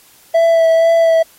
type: tone with vibrato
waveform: triangle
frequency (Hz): 659.3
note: E5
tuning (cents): 0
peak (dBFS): -6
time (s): 0.34-1.23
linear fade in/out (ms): 10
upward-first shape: sine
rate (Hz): 2.1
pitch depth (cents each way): 17
effects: white hiss -47 dBFS RMS until 1.38 s + AAC 48 kbps